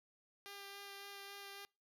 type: tone with vibrato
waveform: 5% pulse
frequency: 399.1 Hz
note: G4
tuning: 31 cents sharp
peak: -38 dBFS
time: 0.46-1.65 s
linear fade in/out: 0 ms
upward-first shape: sine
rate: 3.6 Hz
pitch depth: 10 cents each way
effects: noise-tail reverb RT60 0.3 s tail -26 dB re dry